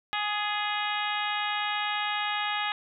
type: harmonic tone with a mistuned harmonic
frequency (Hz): 415.3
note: G#4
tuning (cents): 0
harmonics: 2 / 3 / 4 / 5 / 6 / 7 / 8 / 9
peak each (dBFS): -32 / -34 / -35 / -36 / -37 / -37 / -38 / -39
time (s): 0.13-2.72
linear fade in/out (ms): 0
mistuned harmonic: 4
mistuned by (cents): +26
effects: none